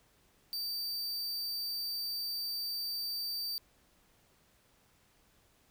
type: tone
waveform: 45% pulse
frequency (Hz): 4638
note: D8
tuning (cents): -22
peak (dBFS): -34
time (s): 0.53-3.58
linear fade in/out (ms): 0
effects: pink hiss -68 dBFS RMS until 5.7 s